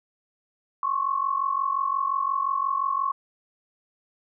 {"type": "tone pair together", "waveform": "sine", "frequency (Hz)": [1069, 1114.7], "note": ["C6", "C#6"], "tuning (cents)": [37, 9], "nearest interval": "minor second", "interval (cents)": 72, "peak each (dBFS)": [-26, -25], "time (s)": [0.83, 3.12], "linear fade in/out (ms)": 2, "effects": []}